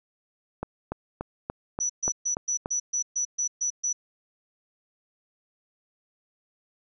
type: click train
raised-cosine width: 1 ms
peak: -16 dBFS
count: 8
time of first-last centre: 0.63-2.659 s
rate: 3.45 Hz
type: tone bursts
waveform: sine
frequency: 5920 Hz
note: F#8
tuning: in tune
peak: -24 dBFS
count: 10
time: 1.8-3.93 s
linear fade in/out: 10 ms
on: 96 ms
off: 130 ms
effects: none